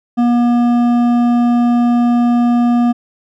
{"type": "tone with hard clipping", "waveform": "sine", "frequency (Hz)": 240, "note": "B3", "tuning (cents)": -49, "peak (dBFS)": -11, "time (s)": [0.17, 2.93], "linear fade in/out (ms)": 20, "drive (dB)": 9, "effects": []}